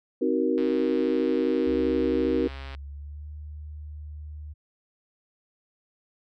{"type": "chord", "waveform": "sine", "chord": "C half-diminished seventh", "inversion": "none", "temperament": "just", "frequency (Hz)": [261.6, 314, 376.7, 470.9], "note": ["C4", "Eb4", "Gb4", "Bb4"], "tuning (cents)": [0, 16, 31, 18], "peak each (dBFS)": -27, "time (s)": [0.21, 2.48], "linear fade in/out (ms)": 10}
{"type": "click train", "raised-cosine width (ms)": 0.3, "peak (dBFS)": -26, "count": 296, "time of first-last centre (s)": [0.58, 2.749], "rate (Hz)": 136}
{"type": "tone with pitch glide", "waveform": "sine", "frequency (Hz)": [69.3, 75.14], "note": ["C#2", "D2"], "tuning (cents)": [0, 40], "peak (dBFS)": -36, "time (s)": [1.66, 4.54], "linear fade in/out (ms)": 20, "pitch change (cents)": 140, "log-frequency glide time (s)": [2.74, 3.28]}
{"effects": []}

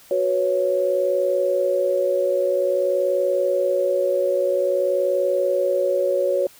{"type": "chord", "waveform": "sine", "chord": "F# suspended fourth", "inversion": "none", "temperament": "equal", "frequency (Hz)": [370, 493.9, 554.4], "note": ["F#4", "B4", "C#5"], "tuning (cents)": [0, 0, 0], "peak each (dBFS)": [-24, -25, -19], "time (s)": [0.11, 6.47], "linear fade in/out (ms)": 2, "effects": ["white hiss -49 dBFS RMS until 6.59 s"]}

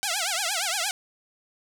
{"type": "tone with vibrato", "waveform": "5% pulse", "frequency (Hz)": 741, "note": "F#5", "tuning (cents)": 2, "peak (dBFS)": -13, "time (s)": [0.03, 0.91], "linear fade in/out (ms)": 0, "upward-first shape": "triangle", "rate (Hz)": 8.6, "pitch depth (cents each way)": 260, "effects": []}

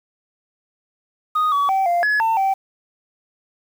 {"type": "tone with pitch steps", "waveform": "sine", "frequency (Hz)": [1242, 1135, 771, 695, 1696, 899, 775], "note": ["D#6", "C#6", "G5", "F5", "G#6", "A5", "G5"], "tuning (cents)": [-3, 41, -29, -9, 36, 37, -20], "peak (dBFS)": -13, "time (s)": [1.35, 2.54], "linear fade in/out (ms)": 10, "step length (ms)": 170, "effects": ["tanh soft clip ceiling -14 dBFS", "7-bit"]}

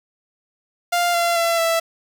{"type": "tone with pitch steps", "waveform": "sawtooth", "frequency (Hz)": [698.5, 686.1, 673.9, 662], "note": ["F5", "F5", "E5", "E5"], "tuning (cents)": [0, -31, 38, 7], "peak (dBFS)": -13, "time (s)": [0.92, 1.8], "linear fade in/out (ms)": 10, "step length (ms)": 220, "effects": ["7-bit"]}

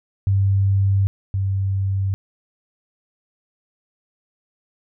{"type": "tone pair in turn", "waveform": "sine", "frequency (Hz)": [98, 97.1], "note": ["G2", "G2"], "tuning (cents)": [0, -16], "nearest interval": "unison", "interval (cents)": 16, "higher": "first", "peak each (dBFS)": [-14, -18], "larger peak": "first", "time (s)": [[0.27, 1.07], [1.34, 2.14]], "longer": "neither", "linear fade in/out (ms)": 0, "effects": []}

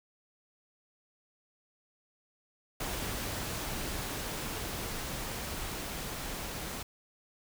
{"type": "noise with level ramp", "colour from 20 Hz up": "pink", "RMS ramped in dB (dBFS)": [-36, -39], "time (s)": [2.8, 6.83], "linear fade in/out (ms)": 5, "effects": []}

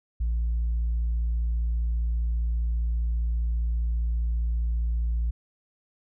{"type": "tone", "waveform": "sine", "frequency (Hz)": 57.5, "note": "A#1", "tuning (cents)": -23, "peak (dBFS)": -21, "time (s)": [0.2, 5.31], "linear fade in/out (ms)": 10, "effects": ["tanh soft clip ceiling -21 dBFS"]}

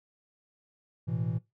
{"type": "chord", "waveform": "triangle", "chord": "A suspended second", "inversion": "none", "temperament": "just", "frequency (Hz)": [110, 123.75, 165], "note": ["A2", "B2", "E3"], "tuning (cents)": [0, 4, 2], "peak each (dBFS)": -31, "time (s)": [1.07, 1.39], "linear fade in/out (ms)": 20, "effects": ["noise-tail reverb RT60 0.2 s tail -19 dB re dry"]}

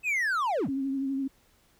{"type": "linear sweep", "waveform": "triangle", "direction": "down", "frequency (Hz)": [2623, 57.7], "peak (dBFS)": -23, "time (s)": [0.03, 0.7], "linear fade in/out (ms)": 50}
{"type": "tone with vibrato", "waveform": "sine", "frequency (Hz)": 271, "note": "C#4", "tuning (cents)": -39, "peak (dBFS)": -27, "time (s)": [0.68, 1.28], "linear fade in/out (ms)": 10, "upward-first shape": "triangle", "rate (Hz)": 12, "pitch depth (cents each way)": 39}
{"effects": ["pink hiss -64 dBFS RMS until 1.79 s"]}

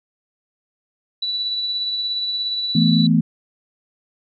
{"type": "tone with tremolo", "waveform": "sine", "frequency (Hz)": 3951, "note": "B7", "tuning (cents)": 0, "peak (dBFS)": -19, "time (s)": [1.22, 3.07], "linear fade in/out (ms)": 5, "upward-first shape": "triangle", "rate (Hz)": 17, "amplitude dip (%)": 35}
{"type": "chord", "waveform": "sine", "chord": "E suspended fourth", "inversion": "none", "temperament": "just", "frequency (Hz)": [164.81, 219.8, 247.2], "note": ["E3", "A3", "B3"], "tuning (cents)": [0, -2, 2], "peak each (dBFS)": [-16, -17, -18], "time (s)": [2.75, 3.21], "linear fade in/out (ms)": 5}
{"effects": []}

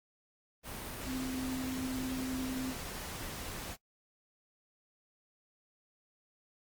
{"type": "tone in noise", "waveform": "sine", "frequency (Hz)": 258.9, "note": "C4", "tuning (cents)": -18, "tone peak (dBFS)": -35, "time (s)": [1.05, 2.75], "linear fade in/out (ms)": 50, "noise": "pink", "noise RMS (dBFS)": -42, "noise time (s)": [0.63, 3.77], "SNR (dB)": 4, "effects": ["noise-tail reverb RT60 0.1 s tail -20 dB re dry", "Opus 32 kbps"]}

